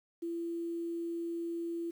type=tone with quantisation; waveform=sine; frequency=337.5 Hz; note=E4; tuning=41 cents sharp; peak=-34 dBFS; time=0.22-1.91 s; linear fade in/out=10 ms; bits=10; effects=none